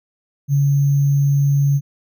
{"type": "tone with sample-and-hold", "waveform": "sine", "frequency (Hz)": 141, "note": "C#3", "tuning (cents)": 30, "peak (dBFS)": -12, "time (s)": [0.48, 1.81], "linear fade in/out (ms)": 50, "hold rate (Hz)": 6300, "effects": []}